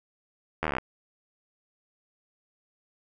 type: slowing click train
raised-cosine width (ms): 0.5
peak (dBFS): -12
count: 12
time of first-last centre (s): 0.63-0.784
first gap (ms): 12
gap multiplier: 1.03
effects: none